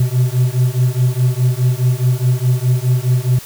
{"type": "beating tone pair", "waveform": "triangle", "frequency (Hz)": [123.47, 128.27], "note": ["B2", "C3"], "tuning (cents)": [0, -34], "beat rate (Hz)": 4.8, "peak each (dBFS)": -13, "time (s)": [0, 3.39], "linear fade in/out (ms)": 5, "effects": ["white hiss -35 dBFS RMS until 3.45 s"]}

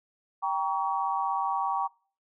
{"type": "chord", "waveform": "sine", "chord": "G diminished", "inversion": "none", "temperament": "just", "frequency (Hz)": [784, 940.8, 1128.9], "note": ["G5", "Bb5", "Db6"], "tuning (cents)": [0, 16, 31], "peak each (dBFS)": -30, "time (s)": [0.42, 1.88], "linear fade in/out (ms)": 20, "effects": ["noise-tail reverb RT60 0.4 s tail -22 dB re dry"]}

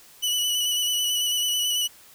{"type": "tone with vibrato", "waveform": "sawtooth", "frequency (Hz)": 2960, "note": "F#7", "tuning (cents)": 0, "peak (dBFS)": -19, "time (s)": [0.22, 1.88], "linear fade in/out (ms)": 20, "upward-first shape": "square", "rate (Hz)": 9.1, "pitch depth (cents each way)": 18, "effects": ["white hiss -51 dBFS RMS until 2.14 s"]}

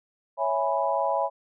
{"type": "chord", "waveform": "sine", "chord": "C# minor seventh", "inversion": "none", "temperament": "equal", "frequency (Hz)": [554.4, 659.3, 830.6, 987.8], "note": ["C#5", "E5", "G#5", "B5"], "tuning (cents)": [0, 0, 0, 0], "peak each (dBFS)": -28, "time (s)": [0.37, 1.3], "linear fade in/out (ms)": 50, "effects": []}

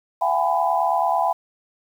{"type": "tone cluster", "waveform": "sine", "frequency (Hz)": [678, 757, 826, 999], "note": ["E5", "F#5", "G#5", "B5"], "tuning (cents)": [49, 39, -10, 20], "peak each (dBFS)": -23, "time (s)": [0.21, 1.33], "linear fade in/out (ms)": 10, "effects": ["8-bit"]}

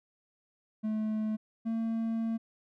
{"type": "tone pair in turn", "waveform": "triangle", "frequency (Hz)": [216.3, 226.2], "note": ["A3", "A3"], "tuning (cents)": [-29, 48], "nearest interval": "minor second", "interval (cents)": 77, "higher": "second", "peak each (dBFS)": -27, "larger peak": "neither", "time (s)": [[0.83, 1.37], [1.65, 2.38]], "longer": "second", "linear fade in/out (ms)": 20, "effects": []}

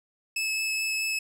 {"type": "tone with vibrato", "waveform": "sawtooth", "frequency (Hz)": 2600, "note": "E7", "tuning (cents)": -24, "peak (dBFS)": -23, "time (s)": [0.36, 1.19], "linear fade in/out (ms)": 5, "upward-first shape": "triangle", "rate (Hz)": 4.7, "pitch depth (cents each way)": 9, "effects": ["low-pass 12000 Hz 12 dB/octave"]}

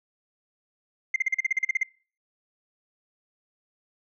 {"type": "tone bursts", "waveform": "sine", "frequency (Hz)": 2093, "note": "C7", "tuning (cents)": 0, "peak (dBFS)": -18, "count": 12, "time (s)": [1.14, 1.832], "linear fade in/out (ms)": 5, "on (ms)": 21, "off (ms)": 40, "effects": ["noise-tail reverb RT60 0.4 s tail -25 dB re dry", "tanh soft clip ceiling -17 dBFS"]}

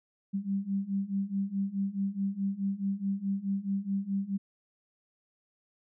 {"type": "beating tone pair", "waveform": "sine", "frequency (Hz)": [194.2, 198.9], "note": ["G3", "G3"], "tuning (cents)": [-16, 25], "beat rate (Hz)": 4.7, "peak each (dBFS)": [-33, -31], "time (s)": [0.33, 4.38], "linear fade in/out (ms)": 20, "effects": []}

